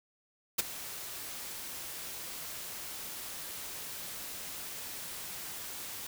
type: noise with ADSR envelope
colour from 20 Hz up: white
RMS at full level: -26 dBFS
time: 0.58-6.07 s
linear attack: 13 ms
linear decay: 18 ms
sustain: -16 dB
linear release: 5 ms
effects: none